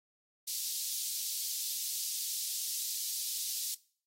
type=high-pass noise; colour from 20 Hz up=pink; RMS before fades=-37 dBFS; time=0.47-3.75 s; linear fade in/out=10 ms; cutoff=4200 Hz; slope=24 dB/octave; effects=noise-tail reverb RT60 0.5 s tail -22 dB re dry + AAC 48 kbps